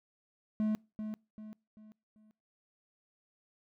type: tone with echo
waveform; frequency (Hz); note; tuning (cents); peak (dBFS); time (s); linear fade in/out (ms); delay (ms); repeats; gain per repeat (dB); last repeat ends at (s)
triangle; 215; A3; -40; -26; 0.6-0.75; 0; 390; 4; -8; 2.31
effects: noise-tail reverb RT60 0.3 s tail -26 dB re dry